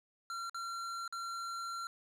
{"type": "tone with dropouts", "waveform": "square", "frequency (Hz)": 1368, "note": "F6", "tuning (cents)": -36, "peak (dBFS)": -39, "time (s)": [0.3, 1.87], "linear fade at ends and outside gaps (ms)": 1, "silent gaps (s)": [[0.496, 0.545], [1.078, 1.125]], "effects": ["low-pass 9000 Hz 12 dB/octave", "12-bit"]}